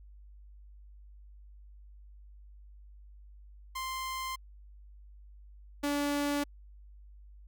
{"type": "tone pair in turn", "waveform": "sawtooth", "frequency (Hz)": [1046.5, 288], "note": ["C6", "D4"], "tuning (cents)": [0, -34], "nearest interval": "octave + minor seventh", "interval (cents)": 2234, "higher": "first", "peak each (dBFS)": [-31, -25], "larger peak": "second", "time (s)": [[3.75, 4.36], [5.83, 6.44]], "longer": "neither", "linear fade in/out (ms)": 10, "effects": ["added 50 Hz sine -50 dBFS peak until 7.47 s"]}